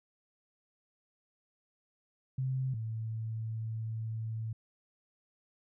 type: tone pair in turn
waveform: sine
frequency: 130.81 / 111.5 Hz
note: C3 / A2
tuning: 0 / +23 cents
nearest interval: minor third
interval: 277 cents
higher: first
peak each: -30 / -34 dBFS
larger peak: first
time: 2.38-2.74 / 2.74-4.53 s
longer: second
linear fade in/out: 5 ms
effects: none